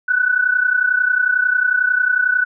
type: tone pair together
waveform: sine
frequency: 1480 / 1511.1 Hz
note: F#6 / F#6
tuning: 0 / +36 cents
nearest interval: unison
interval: 36 cents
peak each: -15 / -18 dBFS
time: 0.08-2.45 s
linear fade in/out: 10 ms
effects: none